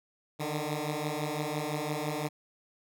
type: beating tone pair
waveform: 10% pulse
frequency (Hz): 147.7 / 153.6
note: D3 / D#3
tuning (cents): +10 / -22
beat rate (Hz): 5.9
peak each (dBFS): -26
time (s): 0.39-2.29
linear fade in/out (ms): 20
effects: none